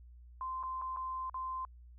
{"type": "tone with dropouts", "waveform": "sine", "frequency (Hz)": 1039, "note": "C6", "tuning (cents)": -12, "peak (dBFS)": -36, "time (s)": [0.41, 1.65], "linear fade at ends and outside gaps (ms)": 1, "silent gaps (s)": [[0.629, 0.635], [0.815, 0.82], [0.963, 0.97], [1.297, 1.343]], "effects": ["added 60 Hz sine -52 dBFS peak until 1.98 s"]}